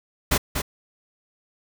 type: noise with echo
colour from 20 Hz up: pink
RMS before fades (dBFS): -19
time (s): 0.31-0.38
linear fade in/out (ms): 10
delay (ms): 240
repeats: 1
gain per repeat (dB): -6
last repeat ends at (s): 0.62
effects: none